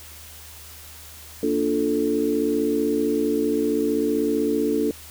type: chord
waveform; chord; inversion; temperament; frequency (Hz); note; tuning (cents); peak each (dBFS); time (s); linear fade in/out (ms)
sine; Bb major seventh; none; equal; 233.1 / 293.7 / 349.2 / 440; Bb3 / D4 / F4 / A4; 0 / 0 / 0 / 0; -28 / -23 / -28 / -23; 1.43-4.91; 2
effects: added 77 Hz sine -46 dBFS peak until 5.1 s + white hiss -43 dBFS RMS until 5.1 s